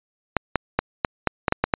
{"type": "clicks", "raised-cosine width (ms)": 0.5, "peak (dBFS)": -3, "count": 9, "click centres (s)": [0.367, 0.557, 0.79, 1.048, 1.273, 1.482, 1.524, 1.64, 1.738], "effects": ["resampled to 8000 Hz"]}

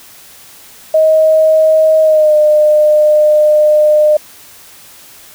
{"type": "tone with pitch glide", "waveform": "sine", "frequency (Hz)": [630, 605.4], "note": ["D#5", "D#5"], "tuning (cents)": [21, -48], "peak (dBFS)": -5, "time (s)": [0.94, 4.17], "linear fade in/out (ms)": 5, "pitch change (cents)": -69, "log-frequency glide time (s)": [2.02, 2.36], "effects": ["white hiss -38 dBFS RMS until 5.34 s"]}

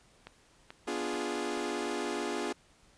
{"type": "click train", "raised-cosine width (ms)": 0.3, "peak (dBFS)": -28, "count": 4, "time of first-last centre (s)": [0.27, 1.574], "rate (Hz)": 2.3}
{"type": "chord", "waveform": "sawtooth", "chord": "B diminished seventh", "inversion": "none", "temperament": "equal", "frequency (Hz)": [246.9, 293.7, 349.2, 415.3], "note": ["B3", "D4", "F4", "Ab4"], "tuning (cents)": [0, 0, 0, 0], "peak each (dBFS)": [-36, -35, -33, -33], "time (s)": [0.87, 2.53], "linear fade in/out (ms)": 10}
{"effects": ["pink hiss -63 dBFS RMS until 2.97 s", "resampled to 22050 Hz"]}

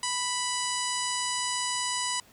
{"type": "harmonic tone", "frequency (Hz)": 987.8, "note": "B5", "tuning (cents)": 0, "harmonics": [1, 2, 3, 4, 5, 6, 7, 8, 9, 10], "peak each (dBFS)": [-33, -37, -36, -39, -36, -40, -38, -37, -38, -42], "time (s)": [0.03, 2.2], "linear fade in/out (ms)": 2, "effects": ["pink hiss -57 dBFS RMS until 2.32 s", "high-pass 60 Hz 12 dB/octave"]}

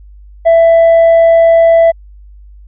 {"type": "tone with tanh clipping", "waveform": "sine", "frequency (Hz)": 664, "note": "E5", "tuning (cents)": 12, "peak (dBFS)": -4, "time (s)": [0.45, 1.92], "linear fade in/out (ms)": 20, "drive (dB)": 2, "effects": ["added 50 Hz sine -33 dBFS peak until 2.67 s"]}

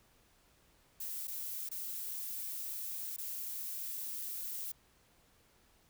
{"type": "noise with dropouts", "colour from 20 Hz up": "violet", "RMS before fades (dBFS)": -41, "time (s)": [1, 4.72], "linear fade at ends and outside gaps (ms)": 5, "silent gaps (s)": [[1.273, 1.278], [1.69, 1.712], [3.165, 3.182]], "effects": ["pink hiss -68 dBFS RMS until 5.89 s"]}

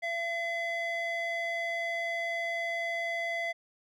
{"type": "tone with band-pass filter", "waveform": "square", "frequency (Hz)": 677, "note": "E5", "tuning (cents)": 46, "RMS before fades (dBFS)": -33, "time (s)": [0.02, 3.53], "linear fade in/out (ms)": 20, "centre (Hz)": 1600, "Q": 4.7, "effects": []}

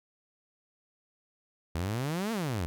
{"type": "exponential two-way sweep", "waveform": "sawtooth", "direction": "up then down", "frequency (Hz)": [77.78, 235.1, 77.78], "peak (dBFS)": -26, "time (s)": [1.75, 2.66], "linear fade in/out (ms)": 0, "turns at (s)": 2.32, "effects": []}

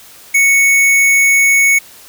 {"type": "tone", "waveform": "square", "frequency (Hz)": 2217, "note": "C#7", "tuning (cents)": 0, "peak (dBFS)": -8, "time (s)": [0.34, 1.79], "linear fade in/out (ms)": 10, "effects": ["white hiss -39 dBFS RMS until 2.08 s"]}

